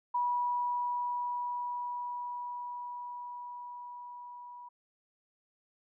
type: tone with level ramp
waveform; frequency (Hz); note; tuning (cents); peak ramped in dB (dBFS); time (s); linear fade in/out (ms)
sine; 974; B5; -24; -27 to -45; 0.14-4.69; 10
effects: none